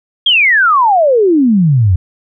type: exponential sweep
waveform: sine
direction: down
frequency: 3322 to 84.9 Hz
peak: -6 dBFS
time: 0.26-1.96 s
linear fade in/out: 5 ms
effects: none